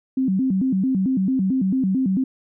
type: tone with vibrato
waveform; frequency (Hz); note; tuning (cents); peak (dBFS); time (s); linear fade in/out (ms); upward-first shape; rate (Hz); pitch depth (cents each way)
sine; 223.3; A3; +26; -17; 0.17-2.24; 5; square; 4.5; 280
effects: none